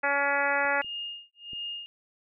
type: harmonic tone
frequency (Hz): 282.3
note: C#4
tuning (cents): +32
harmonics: 1 / 2 / 3 / 4 / 5 / 6 / 7 / 8 / 9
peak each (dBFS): -42 / -31 / -30 / -36 / -30 / -30 / -31 / -37 / -37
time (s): 0.03-0.82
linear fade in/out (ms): 10
type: clicks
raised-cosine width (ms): 3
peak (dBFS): -42 / -42 / -36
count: 3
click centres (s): 0.651 / 0.846 / 1.533
type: tone with tremolo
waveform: sine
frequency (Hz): 2835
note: F7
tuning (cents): +25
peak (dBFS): -32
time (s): 0.82-1.86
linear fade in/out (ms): 0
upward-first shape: sine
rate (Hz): 1.5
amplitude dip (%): 100
effects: none